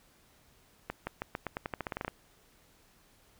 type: accelerating click train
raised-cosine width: 0.5 ms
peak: -19 dBFS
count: 15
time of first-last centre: 0.9-2.08 s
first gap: 170 ms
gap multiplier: 0.88
effects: pink hiss -64 dBFS RMS until 3.39 s